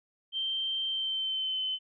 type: tone with pitch glide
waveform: sine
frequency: 3136 to 3052 Hz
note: G7 to G7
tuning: 0 to -47 cents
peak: -29 dBFS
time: 0.32-1.79 s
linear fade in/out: 50 ms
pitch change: -47 cents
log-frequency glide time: 0.87-1.61 s
effects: none